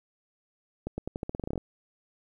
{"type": "accelerating click train", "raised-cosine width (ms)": 2, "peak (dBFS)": -19, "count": 14, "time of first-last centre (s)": [0.87, 1.578], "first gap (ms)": 110, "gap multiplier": 0.87, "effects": ["10-bit"]}